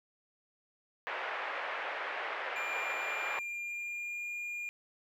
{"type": "band-pass noise", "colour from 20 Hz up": "white", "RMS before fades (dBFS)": -38, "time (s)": [1.07, 3.39], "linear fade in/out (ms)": 0, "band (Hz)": [480, 2200], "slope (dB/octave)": 24}
{"type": "tone with pitch glide", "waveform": "triangle", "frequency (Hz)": [2391, 2417], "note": ["D7", "D7"], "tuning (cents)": [30, 49], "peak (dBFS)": -35, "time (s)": [2.56, 4.69], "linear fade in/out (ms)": 0, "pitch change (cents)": 19, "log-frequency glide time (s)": [3.29, 4.26]}
{"effects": []}